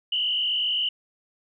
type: tone with frequency modulation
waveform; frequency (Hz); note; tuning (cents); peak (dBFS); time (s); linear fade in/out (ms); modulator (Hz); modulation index
sine; 2960; F#7; 0; -22; 0.12-0.89; 5; 47.5; 2.5
effects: none